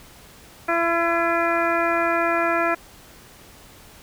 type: harmonic tone with a mistuned harmonic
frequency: 337.2 Hz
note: E4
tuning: 39 cents sharp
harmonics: 1 / 2 / 3 / 4 / 5 / 6 / 7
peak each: -26 / -23 / -28 / -24 / -27 / -32 / -30 dBFS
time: 0.68-2.75 s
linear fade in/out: 10 ms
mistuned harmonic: 7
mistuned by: +38 cents
effects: pink hiss -47 dBFS RMS until 4.02 s